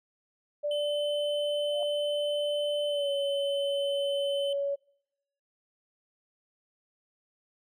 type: tone with pitch glide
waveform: sine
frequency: 587.3 to 562.4 Hz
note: D5 to C#5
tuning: 0 to +25 cents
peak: -27 dBFS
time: 0.63-4.76 s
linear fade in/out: 20 ms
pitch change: -75 cents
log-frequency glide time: 2.88-3.1 s
type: tone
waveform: triangle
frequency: 3052 Hz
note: G7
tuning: 47 cents flat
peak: -33 dBFS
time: 0.71-4.53 s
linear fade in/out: 2 ms
type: tone with exponential growth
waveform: sine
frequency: 698.5 Hz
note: F5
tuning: in tune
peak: -33 dBFS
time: 1.6-1.83 s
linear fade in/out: 1 ms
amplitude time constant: 50 ms
effects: noise-tail reverb RT60 0.8 s tail -25 dB re dry